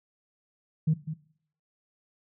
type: tone with echo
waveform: sine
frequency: 156.4 Hz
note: D#3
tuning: 9 cents sharp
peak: -19 dBFS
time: 0.87-0.94 s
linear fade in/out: 10 ms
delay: 200 ms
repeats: 1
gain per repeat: -11 dB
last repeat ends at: 1.14 s
effects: noise-tail reverb RT60 0.6 s tail -17 dB re dry + tanh soft clip ceiling -15 dBFS